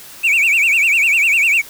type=tone with vibrato; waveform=triangle; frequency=2486 Hz; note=D#7; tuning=2 cents flat; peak=-9 dBFS; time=0.23-1.62 s; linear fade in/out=20 ms; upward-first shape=sine; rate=10 Hz; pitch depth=190 cents each way; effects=white hiss -37 dBFS RMS until 1.69 s